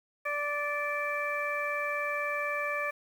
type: harmonic tone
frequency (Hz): 584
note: D5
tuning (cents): -10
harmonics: 1 / 2 / 3 / 4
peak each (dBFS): -35 / -35 / -35 / -35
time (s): 0.25-2.91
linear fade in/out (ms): 10
effects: 9-bit